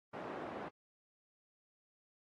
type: band-pass noise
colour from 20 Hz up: pink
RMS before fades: -45 dBFS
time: 0.13-0.69 s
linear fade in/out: 10 ms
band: 290 to 1100 Hz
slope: 12 dB/octave
effects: AAC 32 kbps